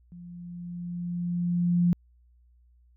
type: tone with level ramp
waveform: sine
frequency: 174.61 Hz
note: F3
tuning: in tune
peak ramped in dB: -42 to -18 dBFS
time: 0.12-1.93 s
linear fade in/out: 0 ms
effects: added 60 Hz sine -57 dBFS peak until 2.96 s